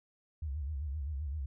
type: tone with vibrato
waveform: sine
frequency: 72.4 Hz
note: D2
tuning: 24 cents flat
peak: -34 dBFS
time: 0.42-1.46 s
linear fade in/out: 5 ms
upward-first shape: sine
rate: 7.7 Hz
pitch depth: 160 cents each way
effects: none